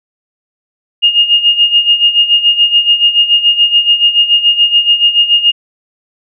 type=tone with tremolo; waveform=sine; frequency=2842 Hz; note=F7; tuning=30 cents sharp; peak=-3 dBFS; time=1.02-5.52 s; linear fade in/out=20 ms; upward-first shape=sine; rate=7 Hz; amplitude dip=75%; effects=none